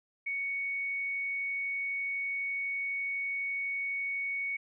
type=tone; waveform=sine; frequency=2227 Hz; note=C#7; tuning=7 cents sharp; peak=-31 dBFS; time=0.26-4.57 s; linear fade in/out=10 ms; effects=none